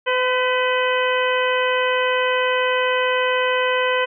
harmonic tone with a mistuned harmonic, 507 Hz, B4, 45 cents sharp, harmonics 1 / 2 / 3 / 4 / 5 / 6, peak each -20 / -23 / -25 / -26 / -27 / -28 dBFS, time 0.06-4.06 s, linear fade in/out 20 ms, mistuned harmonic 4, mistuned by -41 cents, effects none

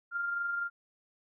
sine tone with amplitude modulation, 1396.9 Hz, F6, in tune, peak -29 dBFS, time 0.11-0.7 s, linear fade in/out 50 ms, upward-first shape sine, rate 23.8 Hz, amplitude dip 35%, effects none

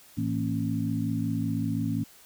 harmonic tone with a mistuned harmonic, 55 Hz, A1, in tune, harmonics 2 / 3 / 4 / 5, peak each -31 / -32 / -31 / -31 dBFS, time 0.17-2.04 s, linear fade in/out 10 ms, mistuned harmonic 4, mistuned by +73 cents, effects white hiss -54 dBFS RMS until 2.25 s

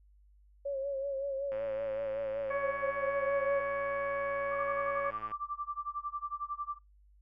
sine tone with vibrato, 550 Hz, C#5, 14 cents flat, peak -32 dBFS, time 0.65-3.61 s, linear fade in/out 10 ms, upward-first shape sine, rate 5.3 Hz, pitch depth 48 cents each way
click train, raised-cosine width 0.5 ms, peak -33 dBFS, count 411, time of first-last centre 1.52-5.316 s, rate 108 Hz
harmonic tone, 560 Hz, C#5, 18 cents sharp, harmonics 1 / 2 / 3 / 4, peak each -33 / -37 / -40 / -44 dBFS, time 2.5-5.11 s, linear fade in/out 10 ms
sine tone with tremolo, 1174.7 Hz, D6, in tune, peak -32 dBFS, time 4.5-6.79 s, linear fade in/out 50 ms, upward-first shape sine, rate 11 Hz, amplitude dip 95%
effects noise-tail reverb RT60 0.2 s tail -26 dB re dry + added 50 Hz sine -59 dBFS peak until 7.21 s

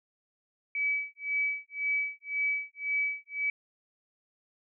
sine tone with tremolo, 2288 Hz, D7, 46 cents flat, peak -25 dBFS, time 0.75-3.5 s, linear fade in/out 2 ms, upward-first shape sine, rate 1.9 Hz, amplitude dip 100%, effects none

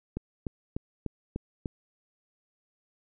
click train, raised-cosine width 3 ms, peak -19 dBFS, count 6, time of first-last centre 0.17-1.658 s, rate 3.36 Hz, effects none

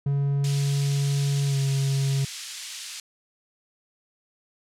triangle tone with pitch glide, 140.5 to 136.97 Hz, C#3 to C#3, +24 to -20 cents, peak -19 dBFS, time 0.06-2.25 s, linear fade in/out 5 ms, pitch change -44 cents, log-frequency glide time 1.46-1.58 s
white band-pass noise, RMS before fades -37 dBFS, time 0.44-3 s, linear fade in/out 2 ms, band 2500 to 7100 Hz, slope 12 dB/octave
effects low-pass 11000 Hz 12 dB/octave

